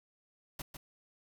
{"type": "noise with echo", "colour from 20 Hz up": "pink", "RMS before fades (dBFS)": -41, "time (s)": [0.59, 0.62], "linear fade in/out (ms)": 5, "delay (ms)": 150, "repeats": 1, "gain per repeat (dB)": -6, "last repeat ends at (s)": 0.77, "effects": []}